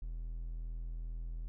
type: tone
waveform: triangle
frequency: 41.2 Hz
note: E1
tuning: in tune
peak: -36 dBFS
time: 0.02-1.48 s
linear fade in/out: 0 ms
effects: none